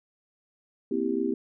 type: chord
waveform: sine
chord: C dominant seventh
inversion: third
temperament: just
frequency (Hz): 235.5 / 261.6 / 327 / 392.4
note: Bb3 / C4 / E4 / G4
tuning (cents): +18 / 0 / -14 / +2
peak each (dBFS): -32 / -30 / -30 / -29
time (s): 0.91-1.34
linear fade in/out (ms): 5
effects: none